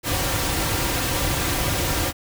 pink noise with comb filter, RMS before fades -23 dBFS, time 0.03-2.13 s, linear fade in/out 50 ms, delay 4.7 ms, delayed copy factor -0.55, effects none

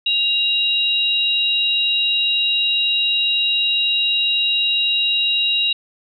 sine tone pair together, 2794 / 3832 Hz, F7 / A#7, 0 / +47 cents, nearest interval perfect fourth, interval 547 cents, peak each -18 dBFS, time 0.06-5.73 s, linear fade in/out 5 ms, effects none

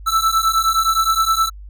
square beating tone pair, 1318.5 / 1328.1 Hz, E6 / E6, 0 / +13 cents, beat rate 9.6 Hz, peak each -18 dBFS, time 0.06-1.5 s, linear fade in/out 20 ms, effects added 50 Hz sine -33 dBFS peak until 1.69 s

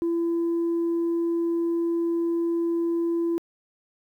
sine tone, 337.3 Hz, E4, 40 cents sharp, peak -20 dBFS, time 0.02-3.38 s, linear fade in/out 0 ms, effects tanh soft clip ceiling -20 dBFS + 10-bit

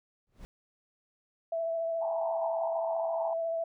brown noise with exponential growth, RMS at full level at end -42 dBFS, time 0.27-0.45 s, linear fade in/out 0 ms, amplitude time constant 39 ms
sine tone with vibrato, 661 Hz, E5, 5 cents sharp, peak -29 dBFS, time 1.52-3.64 s, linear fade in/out 5 ms, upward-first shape triangle, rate 14 Hz, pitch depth 19 cents each way
pink band-pass noise, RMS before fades -38 dBFS, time 2.01-3.34 s, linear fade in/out 10 ms, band 750 to 950 Hz, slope 96 dB/octave
effects none

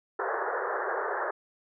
pink band-pass noise, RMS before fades -31 dBFS, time 0.19-1.31 s, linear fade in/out 5 ms, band 370 to 1800 Hz, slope 96 dB/octave, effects none

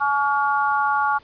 harmonic tone, 283.1 Hz, C#4, 37 cents sharp, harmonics 3 / 4 / 5, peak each -21 / -22 / -23 dBFS, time 0-1.19 s, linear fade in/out 20 ms, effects pink hiss -52 dBFS RMS until 1.23 s + resampled to 11025 Hz

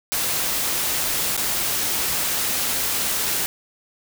white noise with dropouts, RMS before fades -23 dBFS, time 0.12-3.46 s, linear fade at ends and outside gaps 0 ms, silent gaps 1.366-1.376 s, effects none

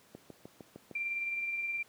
click train, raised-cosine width 2 ms, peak -31 dBFS, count 6, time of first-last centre 0.15-0.912 s, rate 6.56 Hz
sine tone with tremolo, 2366 Hz, D7, 12 cents sharp, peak -31 dBFS, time 0.95-1.83 s, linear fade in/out 5 ms, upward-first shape sine, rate 19 Hz, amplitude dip 35%
effects pink hiss -62 dBFS RMS until 1.88 s + high-pass 150 Hz 12 dB/octave

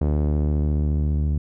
sawtooth tone with low-pass filter sweep, 74.5 Hz, D2, 25 cents sharp, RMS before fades -21 dBFS, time 0.01-1.38 s, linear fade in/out 5 ms, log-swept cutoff 570 to 180 Hz, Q 0.74, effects none

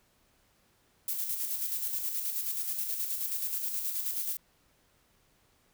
violet noise with tremolo, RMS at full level -32 dBFS, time 1.08-4.37 s, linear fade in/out 2 ms, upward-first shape square, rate 9.4 Hz, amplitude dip 40%, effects pink hiss -68 dBFS RMS until 5.73 s

